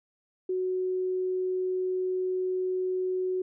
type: tone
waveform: sine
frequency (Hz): 370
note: F#4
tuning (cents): 0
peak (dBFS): -26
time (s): 0.49-3.42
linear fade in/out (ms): 5
effects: none